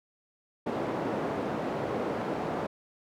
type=band-pass noise; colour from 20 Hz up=white; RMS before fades=-32 dBFS; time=0.66-2.67 s; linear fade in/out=10 ms; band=170 to 590 Hz; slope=12 dB/octave; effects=none